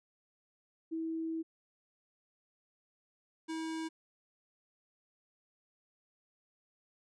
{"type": "tone pair in turn", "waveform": ["sine", "square"], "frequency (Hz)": [324.6, 321.8], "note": ["E4", "E4"], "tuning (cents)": [-27, -42], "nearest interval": "unison", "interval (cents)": 15, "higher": "first", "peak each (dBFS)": [-34, -37], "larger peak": "first", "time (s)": [[0.91, 1.43], [3.48, 3.89]], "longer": "first", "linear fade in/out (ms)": 20, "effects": ["resampled to 22050 Hz"]}